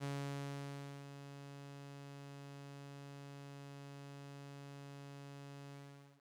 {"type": "tone with ADSR envelope", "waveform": "sawtooth", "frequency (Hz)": 140.6, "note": "C#3", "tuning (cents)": 25, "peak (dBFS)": -35, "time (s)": [0, 6.23], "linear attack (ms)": 35, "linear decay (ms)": 1000, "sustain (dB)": -11, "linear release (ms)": 500, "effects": ["low-pass 10000 Hz 12 dB/octave", "12-bit"]}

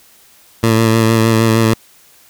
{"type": "tone with vibrato", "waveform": "15% pulse", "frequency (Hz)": 112.6, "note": "A2", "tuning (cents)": 40, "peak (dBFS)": -3, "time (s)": [0.63, 1.74], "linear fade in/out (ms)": 5, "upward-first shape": "sine", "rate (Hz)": 6.5, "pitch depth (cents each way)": 27, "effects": ["white hiss -47 dBFS RMS until 2.29 s"]}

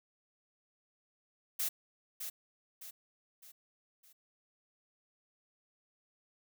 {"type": "noise with echo", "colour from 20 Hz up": "blue", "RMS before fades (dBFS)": -34, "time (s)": [1.59, 1.69], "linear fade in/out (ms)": 10, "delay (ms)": 610, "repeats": 4, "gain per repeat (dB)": -7, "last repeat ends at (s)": 4.13, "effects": []}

